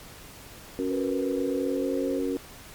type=chord; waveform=sine; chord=F# major; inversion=second; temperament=equal; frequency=277.2 / 370 / 466.2 Hz; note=C#4 / F#4 / A#4; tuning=0 / 0 / 0 cents; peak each=-28 / -31 / -31 dBFS; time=0.79-2.37 s; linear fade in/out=0 ms
type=tone with pitch glide; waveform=sine; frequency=493.9 to 523.3 Hz; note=B4 to C5; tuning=0 to 0 cents; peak=-31 dBFS; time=0.9-2.2 s; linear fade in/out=20 ms; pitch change=+100 cents; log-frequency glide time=1.48-1.95 s
effects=pink hiss -46 dBFS RMS until 2.74 s + MP3 96 kbps